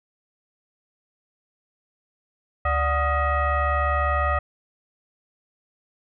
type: tone with frequency modulation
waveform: sine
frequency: 587.3 Hz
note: D5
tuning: in tune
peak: -19 dBFS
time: 2.65-4.39 s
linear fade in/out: 5 ms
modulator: 660 Hz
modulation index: 1.8
effects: none